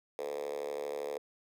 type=tone with high-pass filter; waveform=5% pulse; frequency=72.6 Hz; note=D2; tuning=19 cents flat; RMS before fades=-38 dBFS; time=0.19-1.18 s; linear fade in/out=0 ms; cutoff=470 Hz; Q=8.1; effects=none